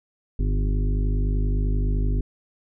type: harmonic tone with a mistuned harmonic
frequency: 50.1 Hz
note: G1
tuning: 38 cents sharp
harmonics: 1 / 2 / 3 / 5 / 6 / 7 / 8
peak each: -20 / -29 / -32 / -33 / -41 / -41 / -40 dBFS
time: 0.39-2.21 s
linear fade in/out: 5 ms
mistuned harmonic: 1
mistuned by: -110 cents
effects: none